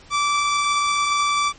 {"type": "tone", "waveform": "sawtooth", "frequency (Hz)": 1163, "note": "D6", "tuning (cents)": -17, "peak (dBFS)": -14, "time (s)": [0.1, 1.53], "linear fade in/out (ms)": 50, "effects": ["pink hiss -47 dBFS RMS until 1.58 s", "MP3 32 kbps"]}